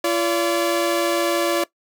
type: tone pair together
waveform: sawtooth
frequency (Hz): 341.9 / 574.4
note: F4 / D5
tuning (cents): -37 / -39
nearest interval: major sixth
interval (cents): 898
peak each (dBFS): -17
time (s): 0.04-1.64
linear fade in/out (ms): 5
effects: noise-tail reverb RT60 0.1 s tail -19 dB re dry